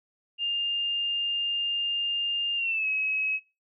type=tone with pitch glide; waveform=sine; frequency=2808 to 2560 Hz; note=F7 to D#7; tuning=+9 to +49 cents; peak=-25 dBFS; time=0.38-3.4 s; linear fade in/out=50 ms; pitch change=-160 cents; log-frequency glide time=2.56-2.87 s; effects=noise-tail reverb RT60 0.3 s tail -22 dB re dry